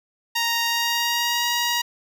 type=tone with pitch glide; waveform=10% pulse; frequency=932.3 to 951.9 Hz; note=A#5 to A#5; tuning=0 to +36 cents; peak=-12 dBFS; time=0.35-1.82 s; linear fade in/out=10 ms; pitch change=+36 cents; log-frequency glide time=0.64-1.47 s; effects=none